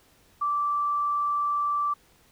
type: tone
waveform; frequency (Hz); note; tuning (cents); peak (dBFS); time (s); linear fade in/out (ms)
sine; 1167; D6; -11; -23; 0.41-1.94; 10
effects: pink hiss -60 dBFS RMS until 2.31 s